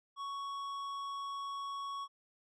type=tone with tanh clipping; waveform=sine; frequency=1113 Hz; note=C#6; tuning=7 cents sharp; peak=-40 dBFS; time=0.16-2.08 s; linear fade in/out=50 ms; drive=11 dB; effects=none